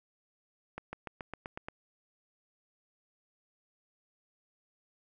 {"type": "accelerating click train", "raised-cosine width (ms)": 0.5, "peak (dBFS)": -24, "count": 8, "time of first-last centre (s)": [0.78, 1.685], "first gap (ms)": 150, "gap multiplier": 0.95, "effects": []}